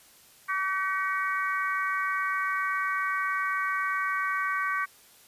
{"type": "harmonic tone with a mistuned harmonic", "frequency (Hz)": 381.8, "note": "G4", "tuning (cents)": -46, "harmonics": [3, 4, 5, 6], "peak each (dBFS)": [-29, -31, -33, -36], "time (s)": [0.48, 4.86], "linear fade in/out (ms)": 20, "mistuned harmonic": 6, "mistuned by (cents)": -41, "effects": ["white hiss -56 dBFS RMS until 5.27 s", "resampled to 32000 Hz"]}